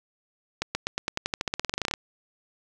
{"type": "accelerating click train", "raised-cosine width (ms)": 0.2, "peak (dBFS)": -9, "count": 21, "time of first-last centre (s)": [0.62, 1.938], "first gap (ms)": 130, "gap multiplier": 0.92, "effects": []}